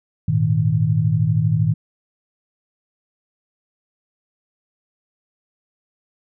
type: chord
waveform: sine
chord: Ab suspended second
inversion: none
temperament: equal with one note detuned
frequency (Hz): 103.83 / 116.54 / 156.74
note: Ab2 / Bb2 / Eb3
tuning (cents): 0 / 0 / +13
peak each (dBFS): -21 / -19 / -18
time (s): 0.28-1.74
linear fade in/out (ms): 5
effects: none